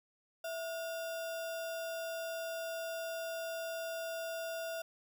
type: tone with sample-and-hold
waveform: sine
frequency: 659.3 Hz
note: E5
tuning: in tune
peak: -37 dBFS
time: 0.44-4.82 s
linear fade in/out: 5 ms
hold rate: 2100 Hz
effects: none